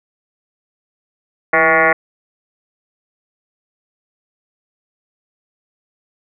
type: tone with frequency modulation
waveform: sine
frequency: 1273 Hz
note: D#6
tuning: 39 cents sharp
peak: -9 dBFS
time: 1.53-1.93 s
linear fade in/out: 5 ms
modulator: 157 Hz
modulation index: 5.3
effects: none